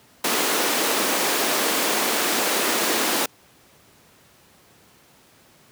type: high-pass noise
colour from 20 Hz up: pink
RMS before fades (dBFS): -22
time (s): 0.24-3.26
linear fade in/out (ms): 5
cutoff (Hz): 260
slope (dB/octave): 24
effects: pink hiss -54 dBFS RMS until 5.71 s + high-pass 100 Hz 12 dB/octave